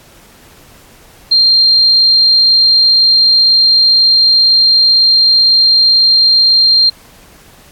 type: tone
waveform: sine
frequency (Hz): 4186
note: C8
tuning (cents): 0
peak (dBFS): -5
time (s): 1.31-6.9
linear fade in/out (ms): 10
effects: pink hiss -42 dBFS RMS until 7.71 s + AAC 64 kbps